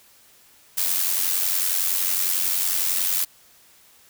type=noise with amplitude modulation; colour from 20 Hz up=blue; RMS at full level=-20 dBFS; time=0.77-3.25 s; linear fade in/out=10 ms; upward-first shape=sine; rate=90.9 Hz; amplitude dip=60%; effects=white hiss -54 dBFS RMS until 4.09 s